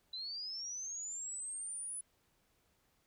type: linear sweep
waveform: sine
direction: up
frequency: 3951 to 10040 Hz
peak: -40 dBFS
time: 0.13-2.01 s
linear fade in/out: 5 ms
effects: pink hiss -75 dBFS RMS until 3.06 s